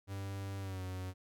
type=tone with pitch glide; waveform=45% pulse; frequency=98 to 92.61 Hz; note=G2 to F#2; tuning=0 to +2 cents; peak=-39 dBFS; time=0.07-1.14 s; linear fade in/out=50 ms; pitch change=-98 cents; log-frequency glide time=0.6-0.82 s; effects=none